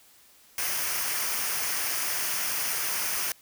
white noise with comb filter, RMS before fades -29 dBFS, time 0.58-3.32 s, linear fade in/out 2 ms, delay 0.26 ms, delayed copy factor -0.55, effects white hiss -57 dBFS RMS until 3.41 s

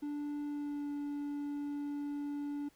triangle tone with pitch glide, 292.3 to 288.9 Hz, D4 to D4, -8 to -28 cents, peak -34 dBFS, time 0.02-2.69 s, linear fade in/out 10 ms, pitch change -20 cents, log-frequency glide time 0.45-0.91 s, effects pink hiss -68 dBFS RMS until 2.75 s

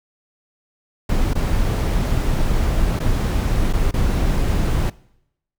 brown noise with dropouts, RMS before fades -18 dBFS, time 1.09-4.9 s, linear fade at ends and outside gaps 5 ms, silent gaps 1.335-1.352 / 2.992-3.001 / 3.728-3.734 / 3.912-3.938 s, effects noise-tail reverb RT60 0.8 s tail -22 dB re dry

